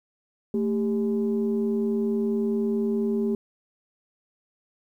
sine tone pair together, 222.5 / 398.1 Hz, A3 / G4, +20 / +27 cents, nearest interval minor seventh, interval 1007 cents, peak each -23 / -25 dBFS, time 0.54-3.35 s, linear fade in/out 2 ms, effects tanh soft clip ceiling -16 dBFS + 10-bit

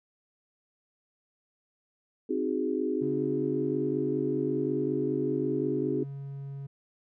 sine chord, Ab dominant seventh, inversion first, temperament equal, 261.6 / 311.1 / 370 / 415.3 Hz, C4 / Eb4 / Gb4 / Ab4, 0 / 0 / 0 / 0 cents, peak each -32 dBFS, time 2.29-6.04 s, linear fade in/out 10 ms
triangle tone with pitch glide, 141 to 138.58 Hz, C#3 to C#3, +30 to 0 cents, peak -34 dBFS, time 3.01-6.67 s, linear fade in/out 10 ms, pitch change -30 cents, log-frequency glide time 3.83-6.39 s
effects none

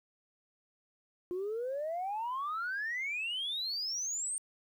sine exponential sweep, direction up, 349.2 to 8850 Hz, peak -32 dBFS, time 1.31-4.38 s, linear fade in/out 0 ms, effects tanh soft clip ceiling -30 dBFS + 11-bit

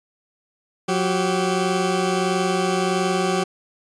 20% pulse tone pair together, 181.1 / 383.7 Hz, F#3 / G4, -37 / -37 cents, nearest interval octave + minor second, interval 1300 cents, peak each -17 dBFS, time 0.88-3.44 s, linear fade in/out 10 ms, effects resampled to 22050 Hz

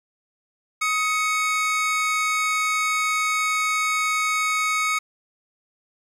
45% pulse tone pair together, 1260.2 / 2217 Hz, D#6 / C#7, +22 / 0 cents, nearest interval minor seventh, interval 978 cents, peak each -23 dBFS, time 0.81-4.99 s, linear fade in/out 10 ms, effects low-pass 10000 Hz 12 dB/octave + 9-bit

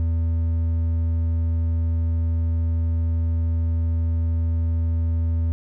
triangle tone with hard clipping, 82.41 Hz, E2, in tune, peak -20 dBFS, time 0-5.52 s, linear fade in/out 0 ms, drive 7 dB, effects none

